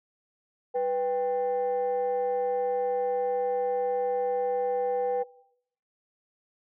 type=tone pair together; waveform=sine; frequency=494.1 / 789.8 Hz; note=B4 / G5; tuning=+1 / +13 cents; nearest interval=minor sixth; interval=812 cents; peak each=-24 / -29 dBFS; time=0.74-5.24 s; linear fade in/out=20 ms; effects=noise-tail reverb RT60 0.8 s tail -22 dB re dry + tanh soft clip ceiling -20 dBFS